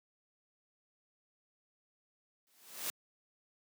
white noise with exponential growth, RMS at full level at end -35 dBFS, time 2.47-2.9 s, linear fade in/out 0 ms, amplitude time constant 92 ms, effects high-pass 200 Hz 12 dB/octave

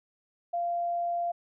sine tone, 692 Hz, F5, 16 cents flat, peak -27 dBFS, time 0.53-1.32 s, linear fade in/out 10 ms, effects none

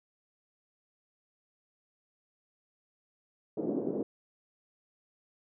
pink band-pass noise, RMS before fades -33 dBFS, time 3.57-4.03 s, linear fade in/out 5 ms, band 240 to 460 Hz, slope 24 dB/octave, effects none

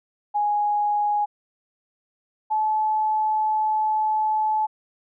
sine tone pair in turn, 830.6 / 862.9 Hz, G#5 / A5, 0 / -34 cents, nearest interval minor second, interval 66 cents, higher second, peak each -19 dBFS, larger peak neither, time 0.34-1.26 / 2.5-4.67 s, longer second, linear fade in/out 20 ms, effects none

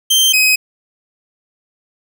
sawtooth tone pair in turn, 3139 / 2526 Hz, G7 / D#7, +2 / +26 cents, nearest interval major third, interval 376 cents, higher first, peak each -6 dBFS, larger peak neither, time 0.1-0.33 / 0.33-0.56 s, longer neither, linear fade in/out 10 ms, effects none

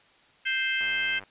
harmonic tone, 523.3 Hz, C5, in tune, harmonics 3 / 4 / 5 / 6, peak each -29 / -30 / -31 / -32 dBFS, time 0.45-1.2 s, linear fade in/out 20 ms
click train, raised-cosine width 0.5 ms, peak -30 dBFS, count 43, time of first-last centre 0.81-1.237 s, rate 98.4 Hz
effects white hiss -59 dBFS RMS until 1.3 s + resampled to 8000 Hz

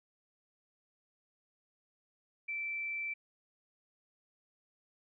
sine tone, 2332 Hz, D7, 13 cents flat, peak -35 dBFS, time 2.48-3.14 s, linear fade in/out 10 ms, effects none

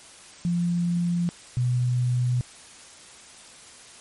sine tone pair in turn, 173.5 / 123.88 Hz, F3 / B2, -11 / +6 cents, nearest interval tritone, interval 583 cents, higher first, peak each -21 / -20 dBFS, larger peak second, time 0.45-1.29 / 1.57-2.41 s, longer neither, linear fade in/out 0 ms, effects white hiss -47 dBFS RMS until 4 s + MP3 48 kbps

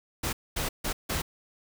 pink noise bursts at uneven times, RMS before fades -30 dBFS, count 4, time 0.23-0.33 / 0.56-0.69 / 0.84-0.93 / 1.09-1.22 s, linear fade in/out 10 ms, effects none

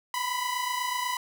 sawtooth tone pair together, 979.9 / 1008 Hz, B5 / B5, -14 / +35 cents, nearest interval unison, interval 49 cents, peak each -27 dBFS, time 0.14-1.17 s, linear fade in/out 2 ms, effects none

